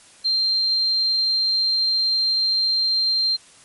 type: tone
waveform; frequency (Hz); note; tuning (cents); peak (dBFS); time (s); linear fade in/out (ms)
sine; 4167; C8; -8; -17; 0.24-3.37; 20
effects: white hiss -49 dBFS RMS until 3.64 s + MP3 48 kbps